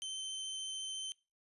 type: tone with vibrato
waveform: sawtooth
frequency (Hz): 3093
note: G7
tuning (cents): -24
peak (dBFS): -36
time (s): 0.02-1.12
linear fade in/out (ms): 0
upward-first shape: sine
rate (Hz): 14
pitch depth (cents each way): 9
effects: noise-tail reverb RT60 0.3 s tail -23 dB re dry + resampled to 24000 Hz